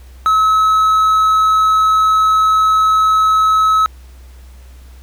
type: tone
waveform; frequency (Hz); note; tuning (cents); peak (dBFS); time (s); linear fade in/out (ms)
triangle; 1289; E6; -39; -7; 0.26-3.86; 0
effects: added 63 Hz sine -35 dBFS peak until 5.02 s + pink hiss -49 dBFS RMS until 5.02 s